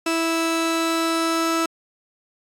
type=tone pair together; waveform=sawtooth; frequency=328.8 / 1315 Hz; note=E4 / E6; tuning=-4 / -5 cents; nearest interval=2 octaves; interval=2399 cents; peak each=-17 / -20 dBFS; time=0.06-1.66 s; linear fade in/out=5 ms; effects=low-pass 11000 Hz 12 dB/octave + AAC 64 kbps